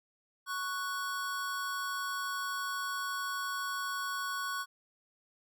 square tone pair together, 1111.8 / 1480 Hz, C#6 / F#6, +5 / 0 cents, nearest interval perfect fourth, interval 495 cents, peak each -37 / -38 dBFS, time 0.46-4.66 s, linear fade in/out 50 ms, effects none

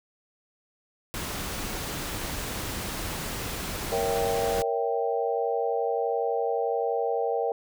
pink noise, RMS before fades -33 dBFS, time 1.14-4.62 s, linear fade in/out 0 ms
sine chord, A# diminished seventh, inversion none, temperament equal with one note detuned, 466.2 / 557.9 / 659.3 / 784 Hz, A#4 / C#5 / E5 / G5, 0 / +11 / 0 / 0 cents, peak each -27 / -32 / -32 / -30 dBFS, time 3.92-7.52 s, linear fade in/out 2 ms
effects none

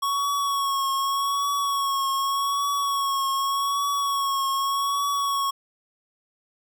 square tone with vibrato, 1108.7 Hz, C#6, in tune, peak -23 dBFS, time 0.02-5.51 s, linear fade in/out 10 ms, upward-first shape triangle, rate 0.84 Hz, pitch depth 39 cents each way, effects none

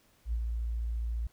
sine tone with ADSR envelope, 57.3 Hz, A#1, 29 cents flat, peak -27 dBFS, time 0.25-1.27 s, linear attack 75 ms, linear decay 64 ms, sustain -3 dB, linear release 4 ms, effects pink hiss -66 dBFS RMS until 1.32 s

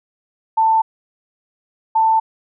sine tone pair in turn, 889 / 889 Hz, A5 / A5, +18 / +18 cents, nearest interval unison, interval 0 cents, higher neither, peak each -11 dBFS, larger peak neither, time 0.57-0.82 / 1.95-2.2 s, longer neither, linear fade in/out 10 ms, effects none

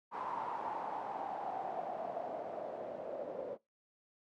white noise with low-pass filter sweep, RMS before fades -41 dBFS, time 0.11-3.58 s, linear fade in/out 50 ms, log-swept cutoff 980 to 540 Hz, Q 6.5, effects noise-tail reverb RT60 0.2 s tail -22 dB re dry + high-pass 200 Hz 12 dB/octave

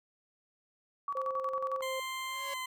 sine tone with tremolo, 1135 Hz, C#6, 41 cents sharp, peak -31 dBFS, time 1.08-1.81 s, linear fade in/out 2 ms, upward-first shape square, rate 11 Hz, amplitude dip 70%
sine tone, 526 Hz, C5, 9 cents sharp, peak -35 dBFS, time 1.15-2 s, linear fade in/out 5 ms
20% pulse tone with pitch glide, 1046.5 to 1030.3 Hz, C6 to C6, 0 to -27 cents, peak -31 dBFS, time 1.82-2.66 s, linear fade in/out 5 ms, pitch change -27 cents, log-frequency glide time 2.44-2.51 s
sawtooth tone with exponential growth, 556 Hz, C#5, 5 cents sharp, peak -34 dBFS, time 2.14-2.54 s, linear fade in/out 5 ms, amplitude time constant 85 ms
effects none

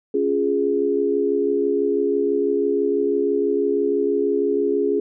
sine chord, Db major, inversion none, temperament equal, 277.2 / 349.2 / 415.3 Hz, Db4 / F4 / Ab4, 0 / 0 / 0 cents, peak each -24 / -24 / -19 dBFS, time 0.14-5 s, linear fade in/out 5 ms, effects none

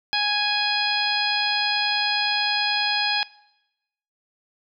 harmonic tone, 830.6 Hz, G#5, in tune, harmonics 1 / 2 / 3 / 4 / 5 / 6, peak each -27 / -27 / -27 / -27 / -27 / -27 dBFS, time 0.13-3.23 s, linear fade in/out 0 ms, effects noise-tail reverb RT60 0.9 s tail -21 dB re dry

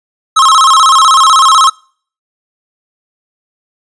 square tone with vibrato, 1174.7 Hz, D6, in tune, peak -4 dBFS, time 0.36-1.7 s, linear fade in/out 10 ms, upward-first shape square, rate 16 Hz, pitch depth 160 cents each way, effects noise-tail reverb RT60 0.5 s tail -26 dB re dry + resampled to 22050 Hz

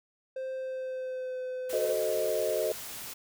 triangle tone with pitch glide, 523.3 to 509.6 Hz, C5 to C5, 0 to -46 cents, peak -31 dBFS, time 0.36-1.93 s, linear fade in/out 5 ms, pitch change -46 cents, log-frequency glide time 0.54-1.4 s
white noise, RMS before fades -41 dBFS, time 1.69-3.14 s, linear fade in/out 10 ms
sine chord, F# diminished seventh, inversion none, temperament equal, 370 / 440 / 523.3 / 622.3 Hz, F#4 / A4 / C5 / Eb5, 0 / 0 / 0 / 0 cents, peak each -36 / -32 / -33 / -30 dBFS, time 1.73-2.72 s, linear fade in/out 2 ms
effects none

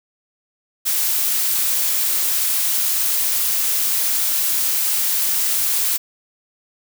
blue noise, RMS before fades -19 dBFS, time 0.85-5.98 s, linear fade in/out 20 ms, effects none

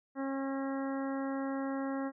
harmonic tone, 271.3 Hz, C#4, 37 cents flat, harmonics 1 / 2 / 3 / 4 / 5 / 6 / 7, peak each -34 / -40 / -44 / -46 / -48 / -50 / -51 dBFS, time 0.15-2.12 s, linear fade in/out 50 ms, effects none

